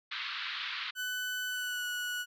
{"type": "band-pass noise", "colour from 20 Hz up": "white", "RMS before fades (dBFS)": -38, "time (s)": [0.11, 0.91], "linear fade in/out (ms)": 10, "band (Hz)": [1100, 4100], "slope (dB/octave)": 48}
{"type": "tone with pitch glide", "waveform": "30% pulse", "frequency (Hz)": [1500, 1469.1], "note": ["F#6", "F#6"], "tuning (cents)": [23, -13], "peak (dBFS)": -31, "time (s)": [0.95, 2.26], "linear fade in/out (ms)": 50, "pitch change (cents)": -36, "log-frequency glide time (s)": [1.49, 1.86]}
{"effects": []}